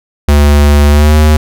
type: tone with pitch glide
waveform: square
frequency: 72.8 to 76.46 Hz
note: D2 to D#2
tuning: -15 to -30 cents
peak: -4 dBFS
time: 0.28-1.37 s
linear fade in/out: 5 ms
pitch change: +85 cents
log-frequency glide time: 0.89-1.16 s
effects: none